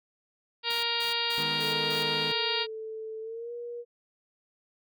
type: harmonic tone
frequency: 468.2 Hz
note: A#4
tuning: 8 cents sharp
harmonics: 1 / 2 / 3 / 4 / 5 / 6 / 7 / 8 / 9 / 10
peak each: -39 / -36 / -39 / -38 / -38 / -33 / -37 / -33 / -38 / -35 dBFS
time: 0.63-2.67 s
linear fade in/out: 50 ms
type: noise bursts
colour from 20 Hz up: white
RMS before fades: -43 dBFS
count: 5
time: 0.7-2.03 s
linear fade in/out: 5 ms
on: 130 ms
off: 170 ms
type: chord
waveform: sawtooth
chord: G# minor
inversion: second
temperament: equal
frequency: 155.56 / 207.7 / 246.9 Hz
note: D#3 / G#3 / B3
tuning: 0 / 0 / 0 cents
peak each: -34 / -39 / -39 dBFS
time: 1.38-2.32 s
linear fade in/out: 0 ms
type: tone with pitch glide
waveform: sine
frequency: 440 to 477.1 Hz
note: A4 to A#4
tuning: 0 to +40 cents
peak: -35 dBFS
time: 1.58-3.85 s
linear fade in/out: 50 ms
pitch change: +140 cents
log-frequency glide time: 3.21-3.52 s
effects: none